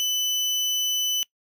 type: tone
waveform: 30% pulse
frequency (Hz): 3000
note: F#7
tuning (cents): +23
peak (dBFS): -19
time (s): 0-1.23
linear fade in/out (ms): 0
effects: noise-tail reverb RT60 0.1 s tail -22 dB re dry